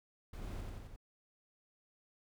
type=noise with echo; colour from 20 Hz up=brown; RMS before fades=-44 dBFS; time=0.33-0.61 s; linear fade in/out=5 ms; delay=88 ms; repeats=4; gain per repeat=-2 dB; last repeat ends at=0.962 s; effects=none